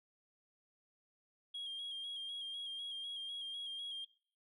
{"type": "tone with vibrato", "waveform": "sine", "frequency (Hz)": 3257, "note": "G#7", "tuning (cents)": -34, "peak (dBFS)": -39, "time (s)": [1.54, 4.05], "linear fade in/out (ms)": 10, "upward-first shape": "square", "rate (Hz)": 4, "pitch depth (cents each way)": 29, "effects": ["noise-tail reverb RT60 0.5 s tail -22 dB re dry", "tanh soft clip ceiling -39 dBFS"]}